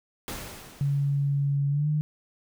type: noise with exponential decay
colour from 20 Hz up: pink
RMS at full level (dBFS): -34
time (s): 0.28-1.57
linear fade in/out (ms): 0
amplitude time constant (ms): 280
type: tone with pitch glide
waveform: sine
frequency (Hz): 141 to 151.12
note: C#3 to D3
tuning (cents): +30 to +50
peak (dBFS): -22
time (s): 0.81-2.01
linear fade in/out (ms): 0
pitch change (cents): +120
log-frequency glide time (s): 1.69-1.89
effects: none